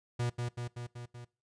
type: tone with echo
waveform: 45% pulse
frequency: 120.6 Hz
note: B2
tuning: 41 cents flat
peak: -30 dBFS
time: 0.19-0.3 s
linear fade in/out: 10 ms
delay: 190 ms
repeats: 5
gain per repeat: -3 dB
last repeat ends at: 1.25 s
effects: noise-tail reverb RT60 0.3 s tail -22 dB re dry + resampled to 22050 Hz